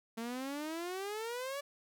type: exponential sweep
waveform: sawtooth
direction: up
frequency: 223.7 to 577 Hz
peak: -34 dBFS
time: 0.17-1.61 s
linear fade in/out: 10 ms
effects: none